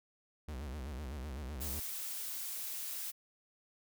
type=tone with vibrato; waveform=45% pulse; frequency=69.3 Hz; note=C#2; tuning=in tune; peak=-40 dBFS; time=0.48-1.8 s; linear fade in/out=5 ms; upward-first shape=sine; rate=7.9 Hz; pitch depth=200 cents each way
type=noise; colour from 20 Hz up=blue; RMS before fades=-41 dBFS; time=1.6-3.12 s; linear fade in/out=20 ms
effects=none